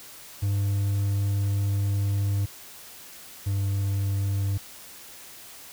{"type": "tone pair in turn", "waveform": "triangle", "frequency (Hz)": [100, 98.79], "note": ["G2", "G2"], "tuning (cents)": [35, 14], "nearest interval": "unison", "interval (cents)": 21, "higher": "first", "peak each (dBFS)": [-20, -21], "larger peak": "first", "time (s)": [[0.42, 2.46], [3.46, 4.58]], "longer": "first", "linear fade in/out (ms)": 10, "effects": ["white hiss -45 dBFS RMS until 5.72 s"]}